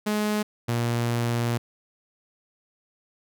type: tone pair in turn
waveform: sawtooth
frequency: 210.9 / 118.36 Hz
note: G#3 / A#2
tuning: +27 / +27 cents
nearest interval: minor seventh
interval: 1000 cents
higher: first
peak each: -19 dBFS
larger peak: neither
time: 0.06-0.43 / 0.68-1.58 s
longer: second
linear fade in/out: 10 ms
effects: none